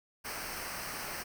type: noise with comb filter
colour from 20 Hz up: pink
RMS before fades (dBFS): -40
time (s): 0.24-1.24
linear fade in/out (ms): 20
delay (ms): 0.28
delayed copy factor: -0.7
effects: none